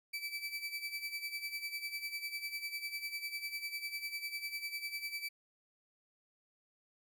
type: tone with tremolo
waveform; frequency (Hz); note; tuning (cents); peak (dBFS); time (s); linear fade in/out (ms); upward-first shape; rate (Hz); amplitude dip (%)
30% pulse; 2314; D7; -26; -34; 0.13-5.29; 10; sine; 10; 70
effects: none